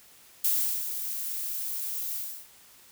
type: noise with ADSR envelope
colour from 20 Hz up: violet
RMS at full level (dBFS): -24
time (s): 0.44-2.48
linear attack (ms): 7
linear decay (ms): 390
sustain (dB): -9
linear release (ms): 320
effects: white hiss -55 dBFS RMS until 2.91 s